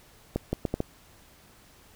accelerating click train, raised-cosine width 2 ms, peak -13 dBFS, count 5, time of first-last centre 0.36-0.804 s, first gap 170 ms, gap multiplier 0.72, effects pink hiss -56 dBFS RMS until 1.95 s

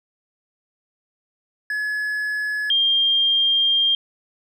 triangle / sine tone pair in turn, 1700 / 3202 Hz, G#6 / G7, +40 / +36 cents, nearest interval major seventh, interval 1096 cents, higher second, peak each -20 / -15 dBFS, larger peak second, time 1.7-2.7 / 2.7-3.95 s, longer second, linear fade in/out 2 ms, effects none

